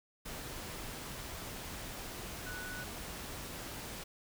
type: tone in noise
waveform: sine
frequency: 1480 Hz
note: F#6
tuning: in tune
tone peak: -43 dBFS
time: 2.46-2.84 s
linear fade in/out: 10 ms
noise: pink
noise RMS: -44 dBFS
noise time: 0.25-4.04 s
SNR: -2 dB
effects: none